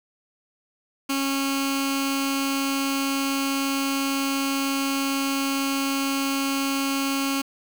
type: tone with notch filter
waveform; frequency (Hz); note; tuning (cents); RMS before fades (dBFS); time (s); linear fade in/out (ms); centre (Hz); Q
15% pulse; 274.2; C#4; -19; -25; 1.09-7.42; 10; 650; 0.64
effects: 7-bit